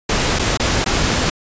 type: noise with dropouts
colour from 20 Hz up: pink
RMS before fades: -17 dBFS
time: 0.09-1.3 s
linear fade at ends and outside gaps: 5 ms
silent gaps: 0.389-0.393 / 0.574-0.597 / 0.844-0.86 s
effects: resampled to 16000 Hz